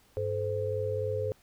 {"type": "tone cluster", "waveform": "sine", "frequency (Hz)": [100.7, 433.4, 517], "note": ["G2", "A4", "C5"], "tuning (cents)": [47, -26, -21], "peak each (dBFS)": [-34, -33, -32], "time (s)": [0.17, 1.32], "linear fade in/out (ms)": 0, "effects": ["pink hiss -63 dBFS RMS until 1.42 s"]}